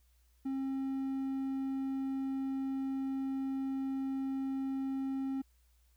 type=tone; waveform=triangle; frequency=268.4 Hz; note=C4; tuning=44 cents sharp; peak=-31 dBFS; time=0.45-5.42 s; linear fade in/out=10 ms; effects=added 60 Hz sine -65 dBFS peak until 5.96 s + white hiss -75 dBFS RMS until 5.96 s